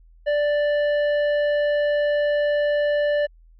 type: tone with hard clipping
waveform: sine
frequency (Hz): 587.3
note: D5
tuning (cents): 0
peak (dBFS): -20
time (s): 0.26-3.27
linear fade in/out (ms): 20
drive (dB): 11
effects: added 41 Hz sine -48 dBFS peak until 3.59 s + low-pass 3000 Hz 12 dB/octave